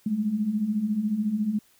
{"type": "beating tone pair", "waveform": "sine", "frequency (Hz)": [201, 215], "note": ["G3", "A3"], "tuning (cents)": [44, -40], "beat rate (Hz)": 14, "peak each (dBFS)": [-30, -24], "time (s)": [0.06, 1.59], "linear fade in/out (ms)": 5, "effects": ["white hiss -61 dBFS RMS until 1.79 s"]}